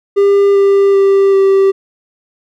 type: tone with pitch steps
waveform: triangle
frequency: 400.1 / 396.4 / 392.8 / 389.2 Hz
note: G4 / G4 / G4 / G4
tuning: +35 / +19 / +4 / -12 cents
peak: -4 dBFS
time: 0.16-1.72 s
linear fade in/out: 20 ms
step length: 390 ms
effects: none